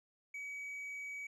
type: tone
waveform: triangle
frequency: 2271 Hz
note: C#7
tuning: 41 cents sharp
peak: -40 dBFS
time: 0.34-1.27 s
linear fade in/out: 5 ms
effects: resampled to 24000 Hz